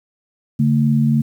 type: tone pair together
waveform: sine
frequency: 142.2 / 225 Hz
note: C#3 / A3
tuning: +45 / +39 cents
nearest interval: minor sixth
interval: 794 cents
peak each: -15 dBFS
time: 0.59-1.22 s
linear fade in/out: 10 ms
effects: 8-bit